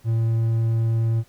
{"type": "tone", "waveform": "triangle", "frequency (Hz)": 113.7, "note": "A#2", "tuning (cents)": -43, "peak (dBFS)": -16, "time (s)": [0.04, 1.24], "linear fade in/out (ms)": 50, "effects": ["pink hiss -57 dBFS RMS until 1.28 s"]}